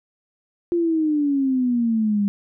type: exponential sweep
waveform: sine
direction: down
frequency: 349.2 to 199.1 Hz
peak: -17 dBFS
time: 0.72-2.28 s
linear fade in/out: 0 ms
effects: none